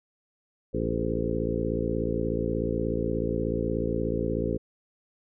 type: harmonic tone with a mistuned harmonic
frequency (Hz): 56.6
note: A1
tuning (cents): +50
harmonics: 1 / 2 / 3 / 4 / 5 / 6 / 7 / 8 / 9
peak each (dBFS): -34 / -34 / -34 / -34 / -34 / -34 / -34 / -34 / -34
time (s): 0.73-4.58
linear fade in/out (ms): 20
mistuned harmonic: 8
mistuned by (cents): -47
effects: none